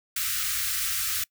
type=band-stop noise; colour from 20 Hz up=white; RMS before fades=-28 dBFS; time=0.16-1.24 s; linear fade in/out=5 ms; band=110 to 1200 Hz; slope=96 dB/octave; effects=noise-tail reverb RT60 0.1 s tail -24 dB re dry